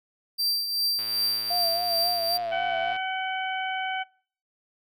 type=tone with tremolo; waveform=45% pulse; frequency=4699 Hz; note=D8; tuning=in tune; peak=-21 dBFS; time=0.38-2.38 s; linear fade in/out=20 ms; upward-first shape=triangle; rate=2.6 Hz; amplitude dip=60%
type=click train; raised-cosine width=0.3 ms; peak=-26 dBFS; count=224; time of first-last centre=0.99-2.963 s; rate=113 Hz
type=tone with vibrato; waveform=sine; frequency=690 Hz; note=F5; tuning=21 cents flat; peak=-27 dBFS; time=1.5-2.93 s; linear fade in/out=10 ms; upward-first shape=sine; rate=3.7 Hz; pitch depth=56 cents each way
type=harmonic tone; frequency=756 Hz; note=F#5; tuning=37 cents sharp; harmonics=1 / 2 / 3 / 4; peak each=-30 / -33 / -35 / -36 dBFS; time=2.51-4.04 s; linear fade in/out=20 ms
effects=noise-tail reverb RT60 0.5 s tail -24 dB re dry